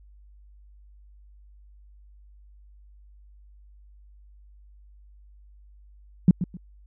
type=tone with echo; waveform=sine; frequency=178.6 Hz; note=F3; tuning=39 cents sharp; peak=-10 dBFS; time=6.28-6.31 s; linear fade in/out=2 ms; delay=130 ms; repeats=2; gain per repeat=-12 dB; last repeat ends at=6.57 s; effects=added 50 Hz sine -49 dBFS peak until 6.86 s